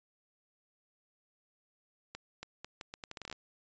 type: accelerating click train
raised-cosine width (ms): 0.2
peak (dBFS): -25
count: 14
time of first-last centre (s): 2.15-3.327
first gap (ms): 280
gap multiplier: 0.77
effects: resampled to 16000 Hz